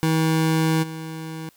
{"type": "tone with level steps", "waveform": "25% pulse", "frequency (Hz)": 160, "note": "D#3", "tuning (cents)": 49, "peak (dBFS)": [-14, -27], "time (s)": [0.03, 1.49], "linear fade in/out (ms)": 0, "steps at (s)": 0.82, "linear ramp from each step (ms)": 20, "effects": ["white hiss -58 dBFS RMS until 1.56 s"]}